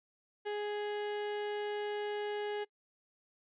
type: tone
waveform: 35% pulse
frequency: 415.7 Hz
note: G#4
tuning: 2 cents sharp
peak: -33 dBFS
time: 0.45-2.65 s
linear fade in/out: 20 ms
effects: noise-tail reverb RT60 0.1 s tail -24 dB re dry + resampled to 8000 Hz